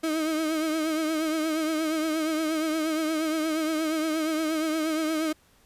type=tone with vibrato; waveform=35% pulse; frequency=315.2 Hz; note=D#4; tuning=23 cents sharp; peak=-23 dBFS; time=0.03-5.33 s; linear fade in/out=10 ms; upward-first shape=triangle; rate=8.5 Hz; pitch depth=64 cents each way; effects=pink hiss -61 dBFS RMS until 5.65 s + resampled to 32000 Hz

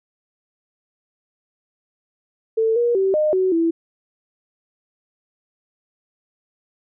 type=tone with pitch steps; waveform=sine; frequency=446.3 / 476.2 / 384.9 / 611 / 374.2 / 331.2 Hz; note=A4 / A#4 / G4 / D#5 / F#4 / E4; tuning=+25 / +37 / -32 / -32 / +20 / +8 cents; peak=-15 dBFS; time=2.57-3.71 s; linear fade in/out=10 ms; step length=190 ms; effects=none

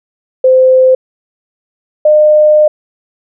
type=tone pair in turn; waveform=sine; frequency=517 / 607.1 Hz; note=C5 / D#5; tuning=-21 / -43 cents; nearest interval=minor third; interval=278 cents; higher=second; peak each=-3 dBFS; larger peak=neither; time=0.44-0.95 / 2.05-2.68 s; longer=second; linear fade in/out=5 ms; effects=none

